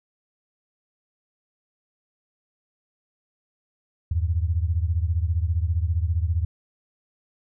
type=beating tone pair; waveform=sine; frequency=79.6 / 94.6 Hz; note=D#2 / F#2; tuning=+40 / +39 cents; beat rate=15 Hz; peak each=-22 / -25 dBFS; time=4.11-6.45 s; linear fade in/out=5 ms; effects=none